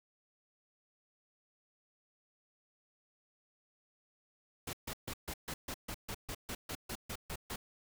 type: noise bursts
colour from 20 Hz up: pink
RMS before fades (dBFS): -41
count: 15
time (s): 4.67-7.56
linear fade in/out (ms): 5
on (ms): 62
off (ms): 140
effects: none